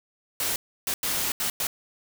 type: noise bursts at uneven times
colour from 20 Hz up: white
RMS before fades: -27 dBFS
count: 5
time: 0.4-0.56 / 0.87-0.94 / 1.03-1.32 / 1.4-1.5 / 1.6-1.67 s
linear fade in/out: 2 ms
effects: none